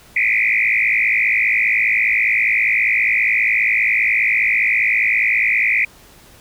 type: tone with frequency modulation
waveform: sine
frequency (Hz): 2217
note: C#7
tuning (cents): 0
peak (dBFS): -13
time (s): 0.16-5.85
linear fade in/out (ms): 5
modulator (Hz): 54.9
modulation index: 4.7
effects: pink hiss -46 dBFS RMS until 6.4 s